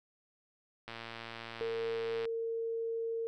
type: click train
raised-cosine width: 0.3 ms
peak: -27 dBFS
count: 159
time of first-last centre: 0.88-2.254 s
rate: 115 Hz
type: tone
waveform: sine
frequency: 456.5 Hz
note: A#4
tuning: 36 cents flat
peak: -33 dBFS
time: 1.61-3.27 s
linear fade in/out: 0 ms
effects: none